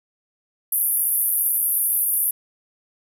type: band-pass noise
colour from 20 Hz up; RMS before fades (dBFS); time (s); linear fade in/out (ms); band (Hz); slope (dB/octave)
white; -21; 0.72-2.31; 5; 10000 to 14000; 96
effects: none